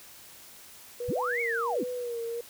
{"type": "tone with vibrato", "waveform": "sine", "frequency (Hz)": 479.7, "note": "A#4", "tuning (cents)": 50, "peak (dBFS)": -31, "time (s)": [1, 2.41], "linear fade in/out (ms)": 5, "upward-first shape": "sine", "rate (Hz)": 1.4, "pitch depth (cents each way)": 65}
{"type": "linear two-way sweep", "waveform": "sine", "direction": "up then down", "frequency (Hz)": [36.29, 2277, 182.7], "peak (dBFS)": -28, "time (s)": [1.08, 1.84], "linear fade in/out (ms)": 10, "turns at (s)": 1.41}
{"effects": ["white hiss -50 dBFS RMS until 2.49 s"]}